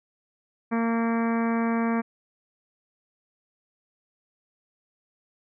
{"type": "harmonic tone", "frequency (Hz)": 229.8, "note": "A#3", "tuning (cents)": -25, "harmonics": [1, 2, 3, 4, 5, 6, 7, 8, 9, 10], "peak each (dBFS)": [-23, -32, -34, -35, -35, -41, -39, -42, -44, -42], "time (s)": [0.71, 2.02], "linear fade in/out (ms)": 20, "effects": []}